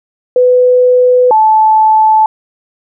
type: tone pair in turn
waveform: sine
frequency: 499.3 / 870.8 Hz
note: B4 / A5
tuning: +19 / -18 cents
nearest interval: minor seventh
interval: 963 cents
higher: second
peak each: -4 dBFS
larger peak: neither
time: 0.36-1.31 / 1.31-2.26 s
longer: neither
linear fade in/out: 2 ms
effects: none